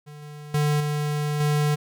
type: tone with level steps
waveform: square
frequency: 148.5 Hz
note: D3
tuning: 20 cents sharp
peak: -40 / -38 / -20 / -24 / -20 dBFS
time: 0.06-1.76 s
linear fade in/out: 20 ms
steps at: 0.22 / 0.54 / 0.8 / 1.4 s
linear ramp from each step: 5 ms
effects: none